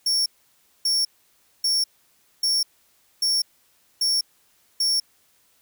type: tone bursts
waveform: 40% pulse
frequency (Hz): 5480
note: F8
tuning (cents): -34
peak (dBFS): -18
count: 7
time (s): 0.06-5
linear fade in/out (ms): 5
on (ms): 200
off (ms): 590
effects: white hiss -62 dBFS RMS until 5.61 s